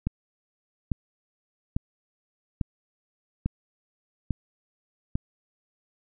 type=click train; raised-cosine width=5 ms; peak=-13 dBFS; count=7; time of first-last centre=0.07-5.155 s; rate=1.18 Hz; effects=none